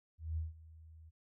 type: tone with ADSR envelope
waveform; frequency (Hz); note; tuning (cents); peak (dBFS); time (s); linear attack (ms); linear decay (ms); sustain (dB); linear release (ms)
sine; 80; D#2; +49; -33; 0.18-1.11; 190; 160; -20; 27
effects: none